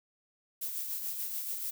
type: noise with tremolo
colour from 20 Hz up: violet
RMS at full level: -35 dBFS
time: 0.61-1.71 s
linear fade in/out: 10 ms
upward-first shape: sine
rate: 6.9 Hz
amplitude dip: 40%
effects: none